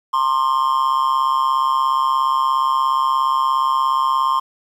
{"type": "tone with amplitude modulation", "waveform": "triangle", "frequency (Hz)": 1059, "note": "C6", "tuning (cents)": 21, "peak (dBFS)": -9, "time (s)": [0.13, 4.4], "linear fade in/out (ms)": 10, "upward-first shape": "sine", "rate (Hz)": 137, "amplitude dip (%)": 85, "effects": ["8-bit"]}